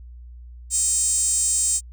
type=tone with high-pass filter; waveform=5% pulse; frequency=622.3 Hz; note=D#5; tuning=in tune; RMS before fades=-21 dBFS; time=0.7-1.81 s; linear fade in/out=50 ms; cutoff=7900 Hz; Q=6.4; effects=added 60 Hz sine -38 dBFS peak until 1.92 s